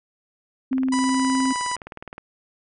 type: tone with pitch glide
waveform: sine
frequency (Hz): 261.6 to 263.4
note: C4 to C4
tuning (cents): 0 to +12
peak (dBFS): -19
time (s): 0.71-1.53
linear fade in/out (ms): 10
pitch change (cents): +12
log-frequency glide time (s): 0.96-1.18
type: click train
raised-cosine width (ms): 0.5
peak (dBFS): -21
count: 29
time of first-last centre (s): 0.73-2.181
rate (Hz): 19.3
type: harmonic tone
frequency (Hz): 987.8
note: B5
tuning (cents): 0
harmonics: 1 / 2 / 3 / 4 / 5 / 6 / 7 / 8 / 9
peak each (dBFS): -25 / -32 / -38 / -41 / -36 / -39 / -38 / -43 / -36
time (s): 0.92-1.76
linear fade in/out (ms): 5
effects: none